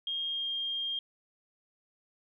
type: tone with pitch glide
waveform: sine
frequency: 3233 to 3214 Hz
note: G#7 to G7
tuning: -47 to +43 cents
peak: -31 dBFS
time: 0.07-0.99 s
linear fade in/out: 2 ms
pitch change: -10 cents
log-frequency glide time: 0.28-0.49 s
effects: 12-bit